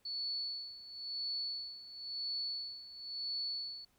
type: tone with tremolo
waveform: sine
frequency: 4435 Hz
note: C#8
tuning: in tune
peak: -35 dBFS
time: 0.05-3.85 s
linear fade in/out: 5 ms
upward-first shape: sine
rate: 0.97 Hz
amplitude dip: 80%
effects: pink hiss -73 dBFS RMS until 3.98 s